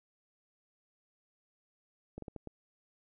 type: slowing click train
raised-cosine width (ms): 2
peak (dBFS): -29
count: 5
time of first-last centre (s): 2.18-2.473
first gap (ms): 43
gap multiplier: 1.37
effects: none